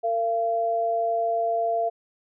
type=tone pair together; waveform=sine; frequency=455.4 / 683 Hz; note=A#4 / F5; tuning=-40 / -39 cents; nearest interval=perfect fifth; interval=701 cents; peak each=-29 / -22 dBFS; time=0.03-1.9 s; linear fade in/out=20 ms; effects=none